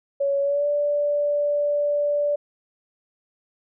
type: tone with pitch glide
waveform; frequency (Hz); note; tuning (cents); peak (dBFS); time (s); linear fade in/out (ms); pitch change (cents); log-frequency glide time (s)
sine; 559 to 583.1; C#5 to D5; +14 to -13; -19; 0.2-2.36; 10; +73; 0.41-0.67
effects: none